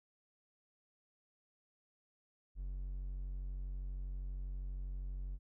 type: tone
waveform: triangle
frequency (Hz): 46.25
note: F#1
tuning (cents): 0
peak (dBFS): -37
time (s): 2.55-5.39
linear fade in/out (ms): 50
effects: none